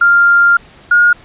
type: tone pair in turn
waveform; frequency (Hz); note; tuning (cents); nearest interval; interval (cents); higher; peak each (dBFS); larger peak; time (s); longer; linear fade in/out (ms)
sine; 1396.9 / 1430.4; F6 / F6; 0 / +41; unison; 41; second; -5; neither; 0.01-0.57 / 0.91-1.13; first; 5
effects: pink hiss -41 dBFS RMS until 1.24 s + resampled to 8000 Hz